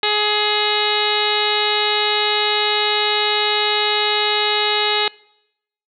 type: harmonic tone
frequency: 420 Hz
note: G#4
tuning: 19 cents sharp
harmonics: 1 / 2 / 3 / 4 / 5 / 6 / 7 / 8 / 9 / 10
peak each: -23 / -23 / -27 / -27 / -25 / -27 / -25 / -28 / -23 / -26 dBFS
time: 0.03-5.08 s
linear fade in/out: 2 ms
effects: noise-tail reverb RT60 0.8 s tail -23 dB re dry